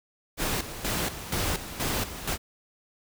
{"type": "noise with tremolo", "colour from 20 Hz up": "pink", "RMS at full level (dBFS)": -28, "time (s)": [0.37, 2.38], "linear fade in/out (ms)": 50, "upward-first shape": "square", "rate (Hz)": 2.1, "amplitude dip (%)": 70, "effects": []}